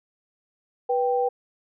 sine tone pair together, 489.7 / 783.9 Hz, B4 / G5, -15 / 0 cents, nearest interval minor sixth, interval 815 cents, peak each -22 / -24 dBFS, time 0.89-1.29 s, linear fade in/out 10 ms, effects none

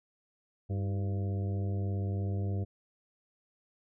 harmonic tone with a mistuned harmonic, 98.6 Hz, G2, 11 cents sharp, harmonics 1 / 2 / 3 / 4 / 5 / 6 / 7, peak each -30 / -40 / -45 / -45 / -48 / -52 / -51 dBFS, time 0.69-2.65 s, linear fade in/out 20 ms, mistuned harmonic 3, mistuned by +88 cents, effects none

